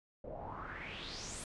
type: noise with low-pass filter sweep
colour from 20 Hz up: pink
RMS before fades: -45 dBFS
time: 0.24-1.44 s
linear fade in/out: 2 ms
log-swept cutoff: 490 to 9900 Hz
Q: 4.6
effects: resampled to 24000 Hz